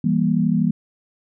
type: chord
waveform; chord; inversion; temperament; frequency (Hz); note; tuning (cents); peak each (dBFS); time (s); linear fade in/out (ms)
sine; E diminished; none; just; 164.81 / 197.78 / 237.3; E3 / G3 / Bb3; 0 / +16 / +31; -20; 0.04-0.71; 5
effects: none